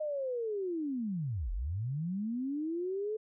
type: linear two-way sweep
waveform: sine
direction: down then up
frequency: 622.3 to 38.44 to 440 Hz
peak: -32 dBFS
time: 0-3.17 s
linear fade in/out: 10 ms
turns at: 1.52 s
effects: none